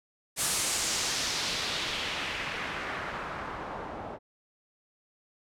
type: noise with low-pass filter sweep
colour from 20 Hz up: white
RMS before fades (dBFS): -33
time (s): 0.36-4.19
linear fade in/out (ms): 50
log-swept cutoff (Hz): 10000 to 730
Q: 1.4
effects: none